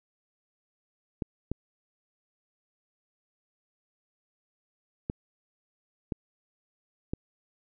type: clicks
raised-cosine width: 3 ms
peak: -17 dBFS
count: 5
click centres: 1.222 / 1.516 / 5.099 / 6.122 / 7.135 s
effects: none